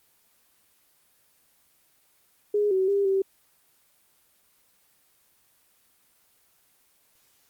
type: tone with pitch steps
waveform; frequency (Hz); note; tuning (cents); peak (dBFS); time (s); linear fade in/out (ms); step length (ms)
sine; 414.5 / 378.4 / 399.7 / 386.9; G#4 / F#4 / G4 / G4; -3 / +39 / +34 / -23; -20; 2.54-3.22; 5; 170
effects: white hiss -64 dBFS RMS until 7.49 s + Opus 24 kbps